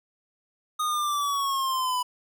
square linear sweep, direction down, 1241 to 987.8 Hz, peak -25 dBFS, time 0.79-2.03 s, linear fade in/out 10 ms, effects none

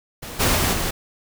pink noise with level steps, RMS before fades -34 / -18 / -20 / -24 dBFS, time 0.22-0.91 s, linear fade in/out 10 ms, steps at 0.39 / 0.55 / 0.72 s, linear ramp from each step 20 ms, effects none

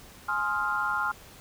sine chord, F minor seventh, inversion first, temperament just, 838.1 / 1047.7 / 1257.2 / 1396.9 Hz, Ab5 / C6 / Eb6 / F6, +16 / +2 / +18 / 0 cents, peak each -33 / -32 / -34 / -28 dBFS, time 0.28-1.12 s, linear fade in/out 10 ms, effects pink hiss -50 dBFS RMS until 1.4 s

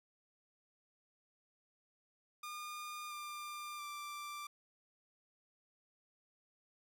sawtooth tone with pitch steps, 1212 / 1194.6 / 1177.5 Hz, D#6 / D6 / D6, -46 / +29 / +4 cents, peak -40 dBFS, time 2.43-4.47 s, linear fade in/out 5 ms, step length 680 ms, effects none

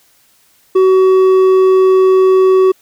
sine tone with hard clipping, 376.8 Hz, F#4, 32 cents sharp, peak -7 dBFS, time 0.75-2.72 s, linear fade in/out 10 ms, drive 5 dB, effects white hiss -52 dBFS RMS until 2.81 s

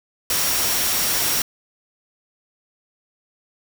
sine tone in noise, 5600 Hz, F8, 4 cents sharp, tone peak -28 dBFS, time 0.3-1.42 s, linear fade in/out 2 ms, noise white, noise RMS -21 dBFS, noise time 0.3-1.42 s, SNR -10 dB, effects none

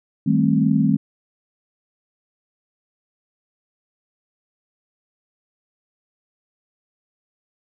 sine chord, A half-diminished seventh, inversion second, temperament just, 158.4 / 198 / 220 / 264 Hz, Eb3 / G3 / A3 / C4, +31 / +18 / 0 / +16 cents, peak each -20 dBFS, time 0.26-0.97 s, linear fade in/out 10 ms, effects none

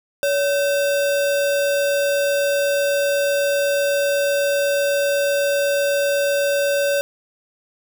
sine tone with sample-and-hold, 566 Hz, C#5, 36 cents sharp, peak -16 dBFS, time 0.23-7.01 s, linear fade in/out 0 ms, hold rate 2100 Hz, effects none

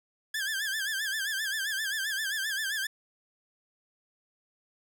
sawtooth tone with vibrato, 1661.2 Hz, G#6, in tune, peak -26 dBFS, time 0.34-2.87 s, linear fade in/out 5 ms, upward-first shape sine, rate 7.6 Hz, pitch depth 120 cents each way, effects none

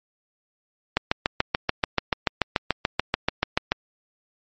click train, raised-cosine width 0.3 ms, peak -3 dBFS, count 20, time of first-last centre 0.97-3.72 s, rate 6.91 Hz, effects MP3 32 kbps

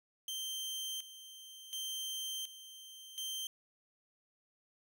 sawtooth tone with tremolo, 3136 Hz, G7, in tune, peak -35 dBFS, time 0.28-3.47 s, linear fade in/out 2 ms, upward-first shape square, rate 0.69 Hz, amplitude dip 75%, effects none

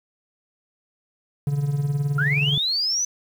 triangle tone with tremolo, 143 Hz, D3, 46 cents flat, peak -15 dBFS, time 1.47-2.58 s, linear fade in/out 2 ms, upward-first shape triangle, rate 19 Hz, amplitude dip 70%
sine linear sweep, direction up, 1347 to 6100 Hz, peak -20 dBFS, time 2.18-3.05 s, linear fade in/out 5 ms
effects tanh soft clip ceiling -8 dBFS + 8-bit

